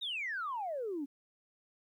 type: exponential sweep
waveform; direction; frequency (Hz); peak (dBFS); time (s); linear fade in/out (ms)
sine; down; 3844 to 265.5; -34; 0.01-1.06; 20
effects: tanh soft clip ceiling -30 dBFS + 12-bit